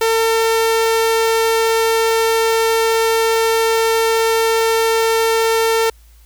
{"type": "tone", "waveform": "sawtooth", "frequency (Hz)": 451.2, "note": "A4", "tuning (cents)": 44, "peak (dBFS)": -9, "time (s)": [0.01, 5.9], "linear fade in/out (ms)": 5, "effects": ["added 56 Hz sine -43 dBFS peak until 6.25 s", "white hiss -54 dBFS RMS until 6.25 s"]}